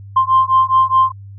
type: beating tone pair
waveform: sine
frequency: 1046.5 / 1051.3 Hz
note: C6 / C6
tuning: 0 / +8 cents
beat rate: 4.8 Hz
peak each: -12 dBFS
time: 0.16-1.12 s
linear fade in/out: 10 ms
effects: tanh soft clip ceiling -3 dBFS + added 99 Hz sine -32 dBFS peak until 1.38 s